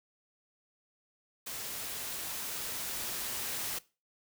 white noise with level ramp, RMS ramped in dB -40 to -36 dBFS, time 1.46-3.79 s, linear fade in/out 10 ms, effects noise-tail reverb RT60 0.3 s tail -20 dB re dry

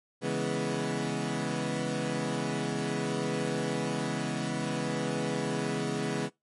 20% pulse chord, C# minor seventh, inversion none, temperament equal, 138.59 / 164.81 / 207.7 / 246.9 Hz, C#3 / E3 / G#3 / B3, 0 / 0 / 0 / 0 cents, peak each -30 dBFS, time 0.21-6.3 s, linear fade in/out 50 ms, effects noise-tail reverb RT60 0.2 s tail -23 dB re dry + MP3 48 kbps

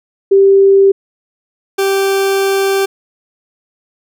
sine / 40% pulse tone pair in turn, 392 / 390.6 Hz, G4 / G4, 0 / -6 cents, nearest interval unison, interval 6 cents, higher first, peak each -4 / -10 dBFS, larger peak first, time 0.31-0.92 / 1.78-2.86 s, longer second, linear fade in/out 10 ms, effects none

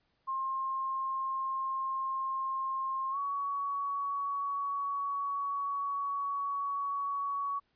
sine tone with pitch glide, 1064 to 1123.4 Hz, C6 to C#6, +29 to +23 cents, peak -31 dBFS, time 0.27-7.6 s, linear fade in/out 20 ms, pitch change +94 cents, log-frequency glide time 3.11-3.17 s, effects pink hiss -75 dBFS RMS until 7.75 s + resampled to 11025 Hz

